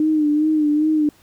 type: tone with vibrato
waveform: sine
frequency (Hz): 304.1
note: D#4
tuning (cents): -40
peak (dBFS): -14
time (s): 0-1.09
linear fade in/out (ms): 2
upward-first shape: sine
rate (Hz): 2.5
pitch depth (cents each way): 50
effects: pink hiss -54 dBFS RMS until 1.22 s